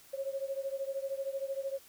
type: beating tone pair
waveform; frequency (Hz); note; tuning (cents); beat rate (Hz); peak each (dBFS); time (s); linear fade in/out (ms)
sine; 540 / 553; C#5 / C#5; -45 / -4; 13; -36 / -38; 0.13-1.79; 10
effects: white hiss -58 dBFS RMS until 1.88 s